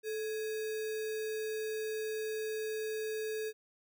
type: tone with sample-and-hold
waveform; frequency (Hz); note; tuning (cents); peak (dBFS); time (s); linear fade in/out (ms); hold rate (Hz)
sine; 435.4; A4; -18; -34; 0.03-3.53; 50; 2100
effects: none